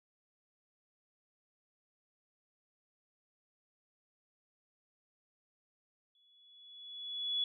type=tone with exponential growth; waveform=sine; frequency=3400 Hz; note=G#7; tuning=40 cents sharp; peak=-29 dBFS; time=6.15-7.44 s; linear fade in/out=2 ms; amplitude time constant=280 ms; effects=none